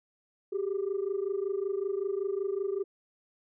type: tone pair together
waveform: sine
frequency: 383.6 / 408.9 Hz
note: G4 / G#4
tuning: -37 / -27 cents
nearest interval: minor second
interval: 110 cents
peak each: -30 / -31 dBFS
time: 0.52-2.84 s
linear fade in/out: 10 ms
effects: tanh soft clip ceiling -24 dBFS